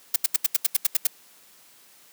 blue noise bursts, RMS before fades -19 dBFS, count 10, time 0.14-1.07 s, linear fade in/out 5 ms, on 21 ms, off 80 ms, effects white hiss -54 dBFS RMS until 2.12 s + high-pass 150 Hz 12 dB/octave

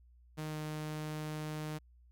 sawtooth tone with pitch glide, 154.7 to 153.54 Hz, D#3 to D#3, -10 to -23 cents, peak -34 dBFS, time 0.37-1.79 s, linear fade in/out 20 ms, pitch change -13 cents, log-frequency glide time 0.48-0.56 s, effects added 60 Hz sine -59 dBFS peak until 2.11 s

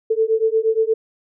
sine beating tone pair, 440 / 448.5 Hz, A4 / A4, 0 / +33 cents, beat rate 8.5 Hz, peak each -18 dBFS, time 0.1-0.94 s, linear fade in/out 10 ms, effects none

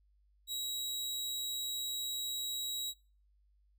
sawtooth tone, 3856 Hz, B7, 42 cents flat, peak -33 dBFS, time 0.47-2.94 s, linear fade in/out 50 ms, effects noise-tail reverb RT60 0.4 s tail -24 dB re dry + added 50 Hz sine -66 dBFS peak until 3.78 s

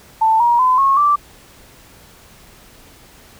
sine tone with pitch steps, 886 / 949.6 / 1017.7 / 1090.8 / 1169.1 Hz, A5 / A#5 / C6 / C#6 / D6, +12 / +32 / -48 / -28 / -8 cents, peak -10 dBFS, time 0.21-1.16 s, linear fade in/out 10 ms, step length 190 ms, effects pink hiss -45 dBFS RMS until 3.39 s

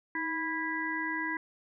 harmonic tone with a mistuned harmonic, 328.1 Hz, E4, 8 cents flat, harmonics 1 / 3 / 5 / 6, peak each -37 / -37 / -36 / -35 dBFS, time 0.15-1.37 s, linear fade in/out 2 ms, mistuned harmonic 1, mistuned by -63 cents, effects none

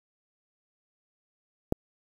click, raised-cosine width 2 ms, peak -10 dBFS, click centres 1.724 s, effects 7-bit

